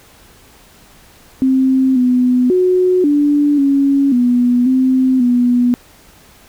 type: tone with pitch steps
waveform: sine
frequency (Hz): 262.8 / 250.1 / 366.2 / 291.3 / 277.6 / 244.8 / 259.5 / 244.6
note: C4 / B3 / F#4 / D4 / C#4 / B3 / C4 / B3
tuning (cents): +8 / +22 / -18 / -14 / +3 / -15 / -14 / -16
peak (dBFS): -9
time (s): 1.42-5.74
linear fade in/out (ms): 0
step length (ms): 540
effects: pink hiss -45 dBFS RMS until 6.48 s